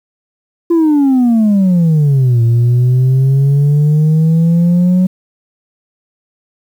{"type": "exponential two-way sweep", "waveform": "sine", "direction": "down then up", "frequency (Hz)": [344.8, 115.3, 185.8], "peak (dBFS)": -4, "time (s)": [0.7, 5.07], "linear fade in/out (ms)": 10, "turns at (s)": 2.42, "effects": ["tanh soft clip ceiling -6 dBFS", "7-bit"]}